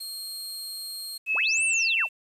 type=tone; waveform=sawtooth; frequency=4226 Hz; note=C8; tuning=16 cents sharp; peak=-31 dBFS; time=0-1.18 s; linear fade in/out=10 ms
type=tone with pitch glide; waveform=sine; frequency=2590 to 2689 Hz; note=E7 to E7; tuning=-31 to +34 cents; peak=-22 dBFS; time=1.26-2.09 s; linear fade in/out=50 ms; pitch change=+65 cents; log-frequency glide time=1.39-1.79 s
type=linear two-way sweep; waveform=sine; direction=up then down; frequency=109.6 to 9200 to 472.5 Hz; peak=-27 dBFS; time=1.34-2.07 s; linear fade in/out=50 ms; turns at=1.64 s
effects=resampled to 32000 Hz + 9-bit